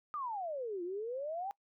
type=exponential two-way sweep; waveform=sine; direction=down then up; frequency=1244.5 to 340 to 816 Hz; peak=-36 dBFS; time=0.14-1.51 s; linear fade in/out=0 ms; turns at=0.83 s; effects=noise-tail reverb RT60 0.1 s tail -23 dB re dry